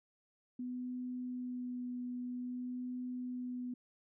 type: tone with vibrato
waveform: sine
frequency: 248.6 Hz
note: B3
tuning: 12 cents sharp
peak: -38 dBFS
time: 0.59-3.74 s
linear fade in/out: 5 ms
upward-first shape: sine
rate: 0.51 Hz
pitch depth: 11 cents each way
effects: none